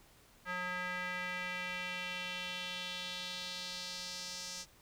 square tone with band-pass filter sweep, 180.7 Hz, F#3, 41 cents flat, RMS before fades -41 dBFS, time 0.45-4.66 s, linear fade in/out 50 ms, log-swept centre 1600 to 5800 Hz, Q 2.4, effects pink hiss -63 dBFS RMS until 4.81 s

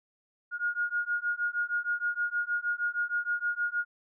sine beating tone pair, 1428 / 1434.4 Hz, F6 / F6, +38 / +46 cents, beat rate 6.4 Hz, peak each -31 dBFS, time 0.51-3.85 s, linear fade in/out 50 ms, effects none

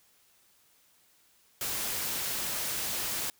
white noise, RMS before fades -33 dBFS, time 1.61-3.3 s, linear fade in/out 2 ms, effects white hiss -65 dBFS RMS until 3.39 s

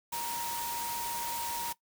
sine tone in noise, 940 Hz, A#5, 14 cents sharp, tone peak -35 dBFS, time 0.12-1.73 s, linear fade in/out 10 ms, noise white, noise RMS -38 dBFS, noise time 0.12-1.73 s, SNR 0 dB, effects noise-tail reverb RT60 0.1 s tail -18 dB re dry

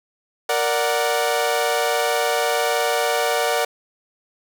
sawtooth chord, Bb augmented, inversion none, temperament equal, 466.2 / 587.3 / 740 Hz, Bb4 / D5 / F#5, 0 / 0 / 0 cents, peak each -19 dBFS, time 0.49-3.65 s, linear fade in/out 5 ms, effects none

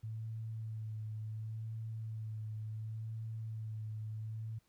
sine tone with vibrato, 110 Hz, A2, in tune, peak -39 dBFS, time 0.03-4.59 s, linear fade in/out 10 ms, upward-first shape sine, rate 0.7 Hz, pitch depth 25 cents each way, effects pink hiss -75 dBFS RMS until 4.68 s

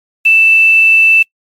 sine tone with quantisation, 2651 Hz, E7, 9 cents sharp, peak -4 dBFS, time 0.25-1.23 s, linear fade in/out 10 ms, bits 5, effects noise-tail reverb RT60 0.1 s tail -25 dB re dry + MP3 64 kbps

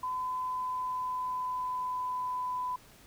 sine tone with pitch glide, 1013 to 1000.8 Hz, B5 to B5, +44 to +23 cents, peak -31 dBFS, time 0.03-2.76 s, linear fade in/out 5 ms, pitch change -21 cents, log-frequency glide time 0.34-2.64 s, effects pink hiss -57 dBFS RMS until 3.06 s

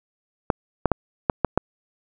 clicks, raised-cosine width 1 ms, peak -3 dBFS, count 6, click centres 0.502 / 0.857 / 0.917 / 1.298 / 1.447 / 1.576 s, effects none

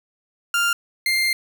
30% pulse tone pair in turn, 1396.9 / 2104 Hz, F6 / C7, 0 / +9 cents, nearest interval perfect fifth, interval 709 cents, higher second, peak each -15 dBFS, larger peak neither, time 0.54-0.73 / 1.06-1.33 s, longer second, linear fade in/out 2 ms, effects none

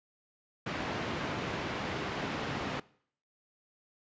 pink band-pass noise, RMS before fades -36 dBFS, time 0.66-2.8 s, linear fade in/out 5 ms, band 120 to 2900 Hz, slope 12 dB/octave, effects noise-tail reverb RT60 0.6 s tail -22 dB re dry + resampled to 16000 Hz

